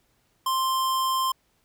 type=tone; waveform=square; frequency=1050 Hz; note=C6; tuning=6 cents sharp; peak=-23 dBFS; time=0.46-1.32 s; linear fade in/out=5 ms; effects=pink hiss -68 dBFS RMS until 1.64 s